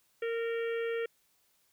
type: harmonic tone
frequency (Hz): 461.4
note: A#4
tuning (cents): -18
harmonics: 1 / 3 / 4 / 5 / 6 / 7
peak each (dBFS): -31 / -44 / -43 / -46 / -50 / -53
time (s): 0.22-1.06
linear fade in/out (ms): 5
effects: white hiss -71 dBFS RMS until 1.72 s